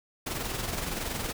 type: noise with amplitude modulation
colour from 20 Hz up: pink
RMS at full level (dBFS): -31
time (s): 0.26-1.33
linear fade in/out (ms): 10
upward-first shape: sine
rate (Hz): 21.4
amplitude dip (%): 50
effects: none